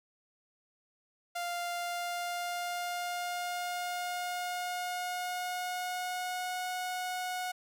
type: tone with pitch glide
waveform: sawtooth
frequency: 698 to 731 Hz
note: F5 to F#5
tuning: -1 to -21 cents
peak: -30 dBFS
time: 1.35-7.52 s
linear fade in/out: 10 ms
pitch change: +80 cents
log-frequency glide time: 1.74-6.7 s
effects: none